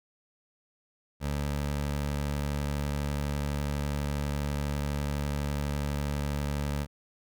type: tone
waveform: 20% pulse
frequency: 72.1 Hz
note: D2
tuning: 31 cents flat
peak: -24 dBFS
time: 1.2-6.87 s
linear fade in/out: 50 ms
effects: none